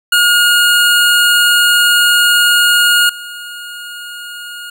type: tone with level steps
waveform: 25% pulse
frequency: 1431 Hz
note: F6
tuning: 42 cents sharp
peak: -4 / -22 dBFS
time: 0.12-4.7 s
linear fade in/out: 5 ms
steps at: 3.09 s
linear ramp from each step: 5 ms
effects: none